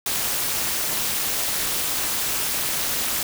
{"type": "noise with amplitude modulation", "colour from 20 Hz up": "white", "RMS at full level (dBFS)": -21, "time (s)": [0.06, 3.23], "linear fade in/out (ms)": 2, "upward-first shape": "sine", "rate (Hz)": 288, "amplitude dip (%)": 75, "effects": []}